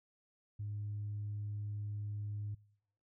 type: tone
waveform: sine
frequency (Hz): 103.83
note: G#2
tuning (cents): 0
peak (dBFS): -37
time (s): 0.59-2.55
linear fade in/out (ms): 10
effects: noise-tail reverb RT60 0.8 s tail -26 dB re dry + tanh soft clip ceiling -34 dBFS